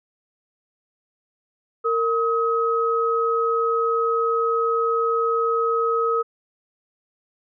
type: tone pair together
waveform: sine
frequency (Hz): 460 / 1271.4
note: A#4 / D#6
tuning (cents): -23 / +37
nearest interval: octave + tritone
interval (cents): 1760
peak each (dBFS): -21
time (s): 1.84-6.23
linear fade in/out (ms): 20
effects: none